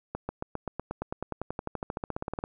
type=accelerating click train; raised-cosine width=1 ms; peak=-18 dBFS; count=27; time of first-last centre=0.15-2.439 s; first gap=140 ms; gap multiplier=0.96; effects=none